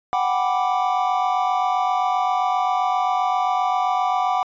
triangle chord, G major seventh, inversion third, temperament equal with one note detuned, 740 / 787.6 / 987.8 / 1174.7 Hz, F#5 / G5 / B5 / D6, 0 / +8 / 0 / 0 cents, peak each -19 / -24 / -24 / -23 dBFS, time 0.13-4.43 s, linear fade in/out 0 ms, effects resampled to 16000 Hz

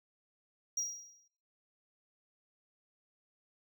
triangle tone with exponential decay, 5710 Hz, F8, 37 cents sharp, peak -29 dBFS, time 0.77-1.28 s, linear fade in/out 5 ms, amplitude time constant 110 ms, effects noise-tail reverb RT60 0.7 s tail -22 dB re dry

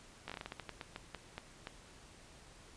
slowing click train, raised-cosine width 0.3 ms, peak -26 dBFS, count 15, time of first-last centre 0.28-1.671 s, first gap 16 ms, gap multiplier 1.25, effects pink hiss -58 dBFS RMS until 2.76 s + resampled to 22050 Hz

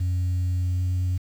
sine tone with pitch glide, 90 to 90.94 Hz, F#2 to F#2, -47 to -29 cents, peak -19 dBFS, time 0-1.18 s, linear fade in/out 10 ms, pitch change +18 cents, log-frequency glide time 0.62-0.84 s, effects tanh soft clip ceiling -20 dBFS + 8-bit

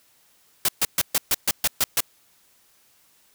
white noise bursts, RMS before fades -20 dBFS, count 9, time 0.65-2.005 s, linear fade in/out 2 ms, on 35 ms, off 130 ms, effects white hiss -60 dBFS RMS until 3.34 s

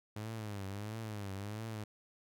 sawtooth tone with vibrato, 104.3 Hz, G#2, 8 cents sharp, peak -36 dBFS, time 0.16-1.84 s, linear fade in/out 5 ms, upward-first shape triangle, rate 1.5 Hz, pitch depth 150 cents each way, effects none

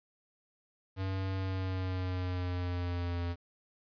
square tone with pitch glide, 95.4 to 86.48 Hz, G2 to F2, -47 to -16 cents, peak -33 dBFS, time 0.96-3.36 s, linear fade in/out 50 ms, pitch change -169 cents, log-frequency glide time 1.35-3.24 s, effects resampled to 11025 Hz + 10-bit

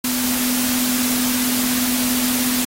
sine tone in noise, 249.9 Hz, B3, 21 cents sharp, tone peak -21 dBFS, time 0.04-2.65 s, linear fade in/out 5 ms, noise white, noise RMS -22 dBFS, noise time 0.04-2.65 s, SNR -2 dB, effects AAC 48 kbps

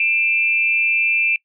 sine tone pair together, 2381 / 2640 Hz, D7 / E7, +23 / +2 cents, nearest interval major second, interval 179 cents, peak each -17 / -18 dBFS, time 0-1.36 s, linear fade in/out 2 ms, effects noise-tail reverb RT60 0.1 s tail -23 dB re dry

